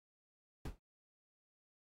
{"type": "noise with exponential decay", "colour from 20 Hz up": "brown", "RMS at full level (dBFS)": -34, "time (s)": [0.65, 0.79], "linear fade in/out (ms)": 5, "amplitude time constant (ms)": 29, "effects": ["AAC 48 kbps"]}